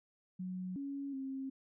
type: tone with pitch steps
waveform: sine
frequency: 184 / 278.7 / 267.7 Hz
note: F#3 / C#4 / C4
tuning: -9 / +9 / +40 cents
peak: -38 dBFS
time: 0.39-1.5 s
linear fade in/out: 10 ms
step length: 370 ms
effects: none